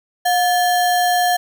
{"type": "tone with sample-and-hold", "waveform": "sine", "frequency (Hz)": 717, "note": "F5", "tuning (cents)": 45, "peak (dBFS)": -13, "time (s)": [0.25, 1.37], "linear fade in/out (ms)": 10, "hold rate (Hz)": 2450, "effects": []}